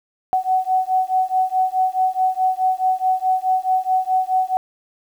sine beating tone pair, 746 / 750.7 Hz, F#5 / F#5, +14 / +25 cents, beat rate 4.7 Hz, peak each -19 dBFS, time 0.33-4.57 s, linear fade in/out 0 ms, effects 8-bit

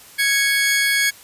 sawtooth tone pair together, 1661.2 / 2214 Hz, G#6 / C#7, 0 / -3 cents, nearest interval perfect fourth, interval 497 cents, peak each -15 / -15 dBFS, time 0.18-1.11 s, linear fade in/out 20 ms, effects white hiss -44 dBFS RMS until 1.23 s + resampled to 32000 Hz

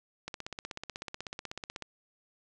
click train, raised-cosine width 0.2 ms, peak -21 dBFS, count 26, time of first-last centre 0.28-1.823 s, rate 16.2 Hz, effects resampled to 22050 Hz + 9-bit

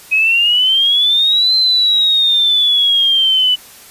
sine exponential two-way sweep, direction up then down, 2530 to 4109 to 2973 Hz, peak -9 dBFS, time 0.11-3.56 s, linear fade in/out 20 ms, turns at 1.55 s, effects white hiss -39 dBFS RMS until 3.9 s + resampled to 32000 Hz

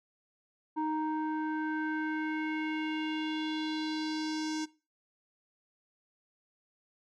square tone with low-pass filter sweep, 311.1 Hz, D#4, in tune, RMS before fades -34 dBFS, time 0.76-4.66 s, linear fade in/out 20 ms, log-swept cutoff 920 to 6100 Hz, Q 3.1, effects noise-tail reverb RT60 0.3 s tail -19 dB re dry

